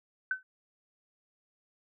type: tone with exponential decay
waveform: sine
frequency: 1521 Hz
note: F#6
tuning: 47 cents sharp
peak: -24 dBFS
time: 0.31-0.43 s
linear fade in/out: 2 ms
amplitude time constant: 25 ms
effects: none